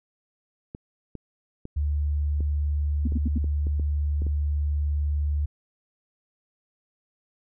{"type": "clicks", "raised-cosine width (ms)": 3, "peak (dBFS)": -23, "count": 10, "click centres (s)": [0.749, 1.153, 1.654, 2.406, 3.122, 3.443, 3.669, 3.797, 4.22, 4.267]}
{"type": "tone", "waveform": "sine", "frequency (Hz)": 73.4, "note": "D2", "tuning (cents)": 0, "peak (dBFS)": -22, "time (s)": [1.76, 5.46], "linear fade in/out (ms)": 10}
{"type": "tone bursts", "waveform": "sine", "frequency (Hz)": 236.6, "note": "A#3", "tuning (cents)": 26, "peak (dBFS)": -24, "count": 4, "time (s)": [3.05, 3.381], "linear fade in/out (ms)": 5, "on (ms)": 25, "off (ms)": 77}
{"effects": []}